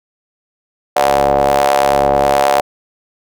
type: ring-modulated tone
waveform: sawtooth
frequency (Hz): 69.3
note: C#2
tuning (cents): 0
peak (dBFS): -3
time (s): 0.96-2.61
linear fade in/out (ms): 5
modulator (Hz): 659
effects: none